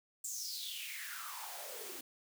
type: noise with high-pass filter sweep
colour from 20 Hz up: white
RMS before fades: -44 dBFS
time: 0.24-2.01 s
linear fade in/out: 5 ms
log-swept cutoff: 7700 to 300 Hz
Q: 6.6
effects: none